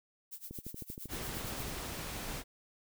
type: noise with tremolo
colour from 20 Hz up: violet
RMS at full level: -44 dBFS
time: 0.31-1.71 s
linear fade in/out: 20 ms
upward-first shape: sine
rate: 8.7 Hz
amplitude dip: 90%
type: click train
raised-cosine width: 3 ms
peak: -31 dBFS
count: 16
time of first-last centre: 0.51-1.682 s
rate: 12.8 Hz
type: noise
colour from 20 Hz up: pink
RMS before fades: -41 dBFS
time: 1.08-2.44 s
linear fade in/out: 50 ms
effects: none